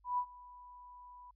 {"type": "tone with ADSR envelope", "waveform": "sine", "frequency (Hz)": 987, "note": "B5", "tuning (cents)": -1, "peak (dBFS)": -29, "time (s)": [0.04, 1.31], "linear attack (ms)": 140, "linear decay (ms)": 72, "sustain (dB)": -22, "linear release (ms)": 5, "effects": ["added 50 Hz sine -66 dBFS peak until 1.35 s"]}